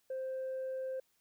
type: tone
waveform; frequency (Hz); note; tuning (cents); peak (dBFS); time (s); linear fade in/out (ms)
sine; 523.3; C5; 0; -34; 0.1-1; 5
effects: tanh soft clip ceiling -34 dBFS + white hiss -75 dBFS RMS until 1.2 s